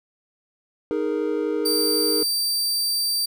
triangle chord, D# suspended fourth, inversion none, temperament just, 311.1 / 414.8 / 466.7 Hz, D#4 / G#4 / A#4, 0 / -2 / +2 cents, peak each -24 dBFS, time 0.91-2.23 s, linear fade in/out 0 ms
sawtooth tone, 4662 Hz, D8, 14 cents flat, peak -18 dBFS, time 1.65-3.26 s, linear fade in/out 10 ms
effects none

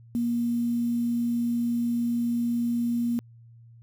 sine tone with quantisation, 236.9 Hz, A#3, 28 cents sharp, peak -23 dBFS, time 0.15-3.19 s, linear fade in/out 0 ms, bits 8, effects added 116 Hz sine -48 dBFS peak until 3.82 s

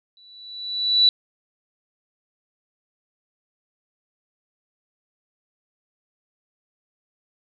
sine tone with exponential growth, 3951 Hz, B7, in tune, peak -10 dBFS, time 0.17-1.09 s, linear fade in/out 1 ms, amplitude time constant 200 ms, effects none

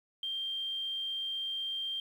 sine tone, 3174 Hz, G7, 21 cents sharp, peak -33 dBFS, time 0.23-2 s, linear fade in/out 2 ms, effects 10-bit

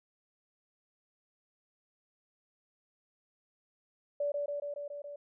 sine tone with echo, 578 Hz, D5, 28 cents flat, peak -29 dBFS, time 4.2-4.32 s, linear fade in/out 5 ms, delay 140 ms, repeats 6, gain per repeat -2 dB, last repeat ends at 5.16 s, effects none

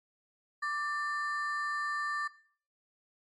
triangle ring-modulated tone, 1480 Hz, F#6, in tune, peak -26 dBFS, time 0.62-2.28 s, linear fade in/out 10 ms, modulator 306 Hz, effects noise-tail reverb RT60 0.5 s tail -19 dB re dry + MP3 48 kbps

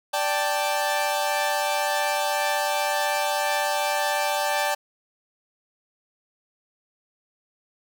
sawtooth chord, D suspended fourth, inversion none, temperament equal, 587.3 / 784 / 880 Hz, D5 / G5 / A5, 0 / 0 / 0 cents, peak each -23 dBFS, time 0.13-4.75 s, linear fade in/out 10 ms, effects none

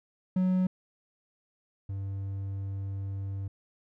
triangle tone pair in turn, 184.7 / 97.84 Hz, F#3 / G2, -3 / -3 cents, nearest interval major seventh, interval 1100 cents, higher first, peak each -21 / -30 dBFS, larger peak first, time 0.36-0.67 / 1.89-3.48 s, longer second, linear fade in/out 5 ms, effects none

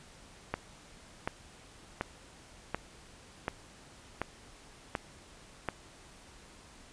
click train, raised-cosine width 0.5 ms, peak -16 dBFS, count 8, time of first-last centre 0.54-5.687 s, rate 1.36 Hz, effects pink hiss -55 dBFS RMS until 6.92 s + resampled to 22050 Hz

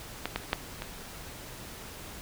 clicks, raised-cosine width 0.3 ms, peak -14 / -13 / -29 / -9 / -19 dBFS, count 5, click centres 0.256 / 0.36 / 0.436 / 0.531 / 0.821 s, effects pink hiss -44 dBFS RMS until 2.21 s

